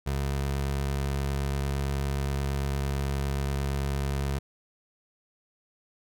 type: tone with vibrato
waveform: 25% pulse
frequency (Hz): 69.2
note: C#2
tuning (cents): -2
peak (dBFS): -23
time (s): 0.06-4.39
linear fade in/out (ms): 10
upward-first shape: sine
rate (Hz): 8.2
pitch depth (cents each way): 11
effects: none